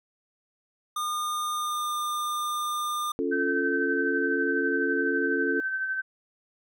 square tone with pitch glide, 1215 to 1204.5 Hz, D#6 to D6, -42 to +43 cents, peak -28 dBFS, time 0.96-3.12 s, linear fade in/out 5 ms, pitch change -15 cents, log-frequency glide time 1.55-1.95 s
sine chord, Db augmented, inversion none, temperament equal, 277.2 / 349.2 / 440 Hz, Db4 / F4 / A4, 0 / 0 / 0 cents, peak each -29 / -30 / -29 dBFS, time 3.19-5.6 s, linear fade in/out 0 ms
sine tone with tremolo, 1543 Hz, G6, 28 cents flat, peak -25 dBFS, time 3.31-6.02 s, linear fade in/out 20 ms, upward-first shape sine, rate 12 Hz, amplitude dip 40%
effects none

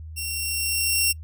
10% pulse tone with level ramp, 2734 Hz, F7, 37 cents flat, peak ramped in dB -20 to -9 dBFS, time 0.16-1.13 s, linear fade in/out 20 ms, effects noise-tail reverb RT60 0.1 s tail -25 dB re dry + added 79 Hz sine -35 dBFS peak until 1.23 s

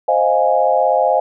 sine chord, F minor seventh, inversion second, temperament equal, 523.3 / 622.3 / 698.5 / 830.6 Hz, C5 / Eb5 / F5 / Ab5, 0 / 0 / 0 / 0 cents, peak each -17 dBFS, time 0.08-1.2 s, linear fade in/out 5 ms, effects none

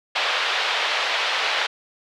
white band-pass noise, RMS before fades -23 dBFS, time 0.15-1.67 s, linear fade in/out 10 ms, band 530 to 3700 Hz, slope 24 dB/octave, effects none

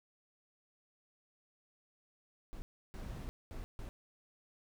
brown noise bursts at uneven times, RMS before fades -44 dBFS, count 4, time 2.53-2.62 / 2.94-3.29 / 3.51-3.64 / 3.79-3.89 s, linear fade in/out 0 ms, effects none

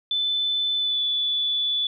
sine tone with pitch glide, 3513 to 3461 Hz, A7 to A7, -3 to -29 cents, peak -21 dBFS, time 0.11-1.87 s, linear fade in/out 2 ms, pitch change -26 cents, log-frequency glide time 0.77-1.02 s, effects none

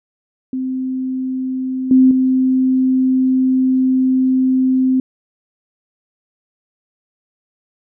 sine tone with level steps, 259.4 Hz, C4, 15 cents flat, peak -18 / -6 / -11 dBFS, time 0.53-5 s, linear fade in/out 2 ms, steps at 1.91 / 2.11 s, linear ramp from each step 2 ms, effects none

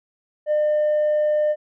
triangle tone with tanh clipping, 603 Hz, D5, 46 cents sharp, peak -17 dBFS, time 0.46-1.56 s, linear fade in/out 50 ms, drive 6 dB, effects none

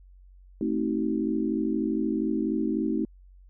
sine chord, A diminished seventh, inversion none, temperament just, 220 / 264 / 316.8 / 380.2 Hz, A3 / C4 / Eb4 / Gb4, 0 / +16 / +31 / +47 cents, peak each -29 / -30 / -28 / -33 dBFS, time 0.61-3.05 s, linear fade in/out 2 ms, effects added 46 Hz sine -49 dBFS peak until 3.49 s

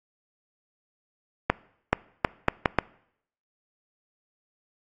accelerating click train, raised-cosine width 0.5 ms, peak -3 dBFS, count 6, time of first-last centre 1.5-2.787 s, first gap 430 ms, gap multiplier 0.74, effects noise-tail reverb RT60 0.7 s tail -23 dB re dry + AAC 32 kbps

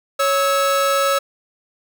45% pulse tone pair together, 554.4 / 1300.1 Hz, C#5 / E6, 0 / -24 cents, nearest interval octave + minor third, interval 1476 cents, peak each -18 dBFS, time 0.19-1.19 s, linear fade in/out 10 ms, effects none

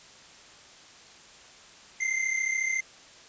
square tone pair together, 2059 / 2093 Hz, C7 / C7, -28 / 0 cents, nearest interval unison, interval 28 cents, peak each -32 / -28 dBFS, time 2-2.81 s, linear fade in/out 10 ms, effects white hiss -51 dBFS RMS until 3.28 s + resampled to 16000 Hz

